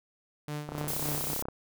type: tone with tremolo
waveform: sawtooth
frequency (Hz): 148.8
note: D3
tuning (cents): +23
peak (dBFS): -29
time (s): 0.48-1.34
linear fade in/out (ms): 0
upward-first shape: sine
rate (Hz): 3.6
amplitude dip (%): 70
type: click train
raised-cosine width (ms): 1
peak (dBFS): -22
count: 27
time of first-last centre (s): 0.69-1.485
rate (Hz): 32.7
type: noise with exponential decay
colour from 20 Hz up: white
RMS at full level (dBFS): -42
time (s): 0.78-0.89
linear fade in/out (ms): 0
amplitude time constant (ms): 23
type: noise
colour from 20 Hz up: blue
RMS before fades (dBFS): -34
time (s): 0.88-1.42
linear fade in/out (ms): 0
effects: none